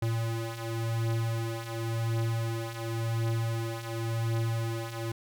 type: beating tone pair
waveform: square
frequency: 113.6 / 114.52 Hz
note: A#2 / A#2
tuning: -44 / -30 cents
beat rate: 0.92 Hz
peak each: -35 / -31 dBFS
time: 0.02-5.12 s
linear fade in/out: 5 ms
effects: none